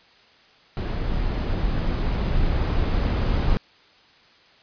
brown noise with level ramp, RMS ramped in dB -25 to -20 dBFS, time 0.77-3.57 s, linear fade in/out 0 ms, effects white hiss -54 dBFS RMS until 4.62 s + resampled to 11025 Hz

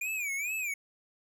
square tone with vibrato, 2385 Hz, D7, 26 cents sharp, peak -32 dBFS, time 0.01-0.74 s, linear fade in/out 5 ms, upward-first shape sine, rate 2.3 Hz, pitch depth 160 cents each way, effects none

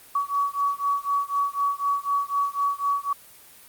sine beating tone pair, 1130 / 1134 Hz, C#6 / C#6, +33 / +39 cents, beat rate 4 Hz, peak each -25 dBFS, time 0.15-3.13 s, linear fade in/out 5 ms, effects white hiss -49 dBFS RMS until 3.68 s + Opus 32 kbps

